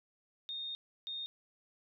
sine tone bursts at uneven times, 3681 Hz, A#7, 23 cents flat, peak -38 dBFS, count 2, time 0.49-0.75 / 1.07-1.26 s, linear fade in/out 0 ms, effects none

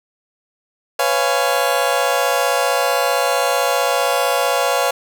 30% pulse chord, C# dominant seventh, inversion third, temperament just, 498.9 / 554.4 / 693 / 831.5 Hz, B4 / C#5 / E#5 / G#5, +17 / 0 / -14 / +2 cents, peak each -19 / -17 / -18 / -20 dBFS, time 0.99-4.91 s, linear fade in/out 5 ms, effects none

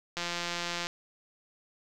click train, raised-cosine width 0.2 ms, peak -16 dBFS, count 122, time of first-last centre 0.17-0.869 s, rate 173 Hz, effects none

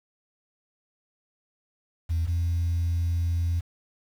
sine tone pair in turn, 82.41 / 85.07 Hz, E2 / F2, 0 / -45 cents, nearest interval minor second, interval 55 cents, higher second, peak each -21 dBFS, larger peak neither, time 2.09-2.27 / 2.27-3.61 s, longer second, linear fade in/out 20 ms, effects tanh soft clip ceiling -20 dBFS + 8-bit

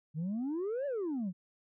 sine exponential two-way sweep, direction up then down, 146.83 to 587.3 to 168 Hz, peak -30 dBFS, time 0.14-1.33 s, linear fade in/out 50 ms, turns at 0.86 s, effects tanh soft clip ceiling -31 dBFS

